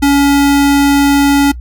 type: tone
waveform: square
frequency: 282.1 Hz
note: C#4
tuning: 30 cents sharp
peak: -7 dBFS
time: 0.02-1.52 s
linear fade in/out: 10 ms
effects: noise-tail reverb RT60 0.1 s tail -21 dB re dry + added 60 Hz sine -23 dBFS peak until 1.6 s